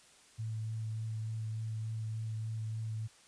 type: tone with vibrato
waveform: sine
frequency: 110.5 Hz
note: A2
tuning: 8 cents sharp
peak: -35 dBFS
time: 0.38-3.08 s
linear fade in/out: 20 ms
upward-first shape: sine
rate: 3.4 Hz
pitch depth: 13 cents each way
effects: white hiss -61 dBFS RMS until 3.27 s + resampled to 22050 Hz